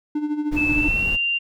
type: tone with tremolo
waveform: triangle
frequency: 298.9 Hz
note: D4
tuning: 31 cents sharp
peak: -17 dBFS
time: 0.15-0.88 s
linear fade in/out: 5 ms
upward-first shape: sine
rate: 13 Hz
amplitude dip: 65%
type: noise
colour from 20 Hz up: brown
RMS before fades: -27 dBFS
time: 0.51-1.17 s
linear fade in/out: 20 ms
type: tone with pitch glide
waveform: sine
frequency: 2625 to 2781 Hz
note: E7 to F7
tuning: -8 to -8 cents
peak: -19 dBFS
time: 0.56-1.39 s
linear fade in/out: 20 ms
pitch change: +100 cents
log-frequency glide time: 0.73-1.14 s
effects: none